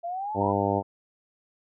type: exponential sweep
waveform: sine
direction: up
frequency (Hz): 671 to 1014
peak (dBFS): -29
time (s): 0.03-0.53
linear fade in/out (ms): 20
type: harmonic tone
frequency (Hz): 99.7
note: G2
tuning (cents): +30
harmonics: 1 / 2 / 3 / 4 / 5 / 6 / 7 / 8 / 9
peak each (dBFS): -31 / -31 / -31 / -31 / -31 / -31 / -31 / -31 / -31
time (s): 0.34-0.83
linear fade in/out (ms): 50
effects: none